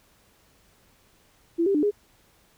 sine tone with pitch steps, 336.6 / 395.1 / 297.7 / 412.7 Hz, E4 / G4 / D4 / G#4, +36 / +14 / +24 / -11 cents, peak -19 dBFS, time 1.58-1.912 s, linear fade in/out 20 ms, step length 83 ms, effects pink hiss -61 dBFS RMS until 2.57 s

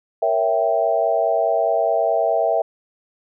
sine chord, A# diminished seventh, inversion none, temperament equal with one note detuned, 464.8 / 554.4 / 659.3 / 784 Hz, A#4 / C#5 / E5 / G5, -5 / 0 / 0 / 0 cents, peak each -24 / -24 / -18 / -23 dBFS, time 0.22-2.62 s, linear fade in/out 5 ms, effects none

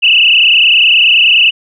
sine tone with frequency modulation, 2785 Hz, F7, 5 cents flat, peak -4 dBFS, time 0.02-1.51 s, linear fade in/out 20 ms, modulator 29.7 Hz, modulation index 6.2, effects none

